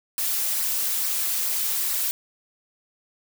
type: noise with flanger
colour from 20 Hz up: blue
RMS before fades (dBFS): -25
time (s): 0.18-2.11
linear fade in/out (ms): 0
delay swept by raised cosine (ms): 0.29 to 5.59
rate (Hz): 2.3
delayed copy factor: -0.55
effects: none